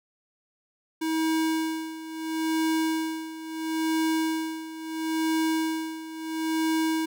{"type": "tone with tremolo", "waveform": "square", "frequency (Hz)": 320, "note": "D#4", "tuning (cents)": 49, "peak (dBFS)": -23, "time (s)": [1.01, 7.06], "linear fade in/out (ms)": 10, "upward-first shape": "sine", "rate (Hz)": 0.74, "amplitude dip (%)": 80, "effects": []}